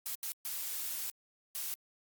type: noise bursts at uneven times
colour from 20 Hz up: blue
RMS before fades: -38 dBFS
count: 4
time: 0.06-0.15 / 0.23-0.32 / 0.45-1.1 / 1.55-1.74 s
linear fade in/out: 0 ms
effects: Opus 48 kbps